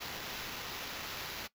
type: noise with sample-and-hold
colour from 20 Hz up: violet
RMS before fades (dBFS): -42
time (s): 0-1.48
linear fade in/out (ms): 20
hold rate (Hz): 8820
effects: noise-tail reverb RT60 0.1 s tail -18 dB re dry